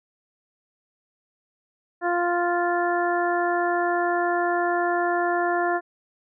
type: harmonic tone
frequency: 349.2 Hz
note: F4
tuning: in tune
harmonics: 1 / 2 / 3 / 4 / 5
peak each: -25 / -24 / -30 / -30 / -30 dBFS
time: 2.01-5.81 s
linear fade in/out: 50 ms
effects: none